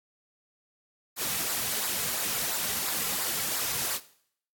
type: noise with flanger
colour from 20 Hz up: white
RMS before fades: -30 dBFS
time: 1.16-4 s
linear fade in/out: 50 ms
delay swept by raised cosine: 0.32 to 3.32 ms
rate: 2.9 Hz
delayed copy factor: -0.6
effects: noise-tail reverb RT60 0.6 s tail -17 dB re dry + AAC 64 kbps